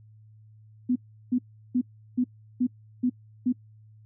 sine tone bursts, 249 Hz, B3, 14 cents sharp, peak -20 dBFS, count 7, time 0.89-3.526 s, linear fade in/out 10 ms, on 68 ms, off 360 ms, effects noise-tail reverb RT60 0.1 s tail -23 dB re dry + added 108 Hz sine -50 dBFS peak until 4.05 s

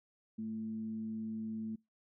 sine tone with frequency modulation, 220 Hz, A3, in tune, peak -37 dBFS, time 0.38-1.76 s, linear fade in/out 10 ms, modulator 117 Hz, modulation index 0.24, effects noise-tail reverb RT60 0.2 s tail -25 dB re dry

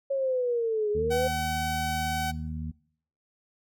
sine linear two-way sweep, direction down then up, 553 to 413.2 to 523 Hz, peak -24 dBFS, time 0.1-1.28 s, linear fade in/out 10 ms, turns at 0.91 s
harmonic tone, 78 Hz, D#2, 5 cents sharp, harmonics 1 / 2 / 3, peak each -34 / -36 / -38 dBFS, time 0.94-2.72 s, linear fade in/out 20 ms
sawtooth tone, 758 Hz, F#5, 42 cents sharp, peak -25 dBFS, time 1.1-2.32 s, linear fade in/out 20 ms
effects noise-tail reverb RT60 0.6 s tail -22 dB re dry

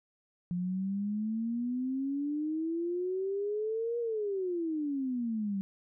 sine exponential two-way sweep, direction up then down, 174.61 to 477.3 to 191.4 Hz, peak -30 dBFS, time 0.51-5.61 s, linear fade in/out 0 ms, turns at 3.99 s, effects none

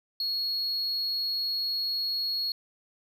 triangle tone, 4324 Hz, C#8, 44 cents flat, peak -26 dBFS, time 0.2-2.52 s, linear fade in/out 2 ms, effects none

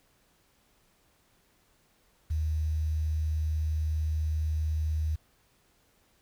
sine tone with quantisation, 77.8 Hz, D#2, in tune, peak -26 dBFS, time 2.3-5.16 s, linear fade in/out 10 ms, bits 9, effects pink hiss -67 dBFS RMS until 6.21 s

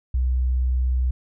sine tone, 63.1 Hz, B1, 38 cents sharp, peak -18 dBFS, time 0.14-1.11 s, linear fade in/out 5 ms, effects none

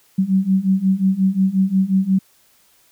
sine beating tone pair, 187.7 / 193.3 Hz, F#3 / G3, +25 / -24 cents, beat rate 5.6 Hz, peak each -18 / -16 dBFS, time 0.18-2.19 s, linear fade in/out 10 ms, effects white hiss -56 dBFS RMS until 2.91 s

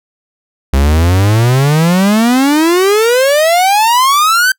45% pulse exponential sweep, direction up, 65.3 to 1568 Hz, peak -7 dBFS, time 0.73-4.52 s, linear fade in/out 5 ms, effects noise-tail reverb RT60 0.1 s tail -26 dB re dry

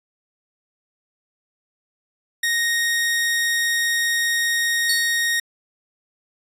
sawtooth tone, 1865 Hz, A#6, in tune, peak -15 dBFS, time 2.43-5.4 s, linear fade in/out 5 ms
sawtooth tone with exponential decay, 4435 Hz, C#8, in tune, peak -15 dBFS, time 4.89-5.29 s, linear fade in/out 5 ms, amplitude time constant 85 ms
effects resampled to 32000 Hz

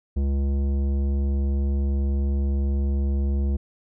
triangle tone with tanh clipping, 69.3 Hz, C#2, in tune, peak -22 dBFS, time 0.16-3.57 s, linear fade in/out 10 ms, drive 17 dB, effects none

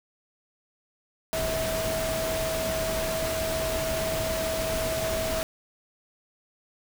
sine tone in noise, 646 Hz, E5, 35 cents flat, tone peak -28 dBFS, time 1.33-5.43 s, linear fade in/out 0 ms, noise pink, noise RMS -31 dBFS, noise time 1.33-5.43 s, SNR 0 dB, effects none

